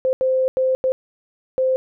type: tone bursts at uneven times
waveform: sine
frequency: 520 Hz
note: C5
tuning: 11 cents flat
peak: -15 dBFS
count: 5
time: 0.05-0.13 / 0.21-0.48 / 0.57-0.75 / 0.84-0.92 / 1.58-1.76 s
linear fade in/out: 0 ms
effects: none